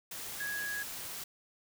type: tone in noise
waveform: sine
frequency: 1661.2 Hz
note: G#6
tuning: in tune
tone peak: -35 dBFS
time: 0.4-0.83 s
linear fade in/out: 5 ms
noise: white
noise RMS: -42 dBFS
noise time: 0.11-1.24 s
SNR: +4 dB
effects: none